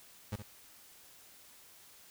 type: tone with echo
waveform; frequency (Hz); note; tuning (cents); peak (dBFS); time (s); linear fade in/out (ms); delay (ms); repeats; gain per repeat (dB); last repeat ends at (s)
30% pulse; 103.83; G#2; 0; -32; 0.32-0.36; 5; 66; 1; -9; 0.426
effects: white hiss -58 dBFS RMS until 2.1 s